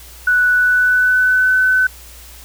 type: tone with pitch glide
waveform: sine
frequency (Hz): 1480 to 1512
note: F#6 to F#6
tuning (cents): 0 to +37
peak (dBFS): -10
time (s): 0.27-1.87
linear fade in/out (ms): 5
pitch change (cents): +37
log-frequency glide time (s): 0.5-1.55
effects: added 60 Hz sine -39 dBFS peak until 2.44 s + white hiss -40 dBFS RMS until 2.44 s